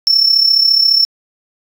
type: tone with amplitude modulation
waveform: triangle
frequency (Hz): 5400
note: E8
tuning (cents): +41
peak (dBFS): -3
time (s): 0.07-1.05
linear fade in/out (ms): 0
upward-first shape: sine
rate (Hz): 34.5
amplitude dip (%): 70
effects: tanh soft clip ceiling -1 dBFS